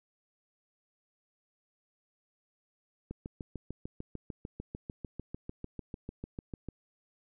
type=click train; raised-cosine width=3 ms; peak=-26 dBFS; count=25; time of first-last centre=3.11-6.687 s; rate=6.71 Hz; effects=none